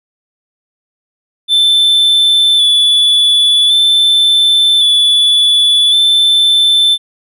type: tone with vibrato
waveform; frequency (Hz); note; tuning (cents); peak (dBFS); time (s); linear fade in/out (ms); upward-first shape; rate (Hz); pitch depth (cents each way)
triangle; 3491; A7; -14; -5; 1.48-6.98; 50; square; 0.45; 22
effects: none